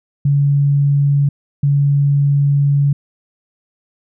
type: tone pair in turn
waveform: sine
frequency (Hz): 141.9 / 141.9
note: C#3 / C#3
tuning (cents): +41 / +41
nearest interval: unison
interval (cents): 0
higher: neither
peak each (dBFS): -10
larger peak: neither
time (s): 0.25-1.29 / 1.63-2.93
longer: second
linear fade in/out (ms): 5
effects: none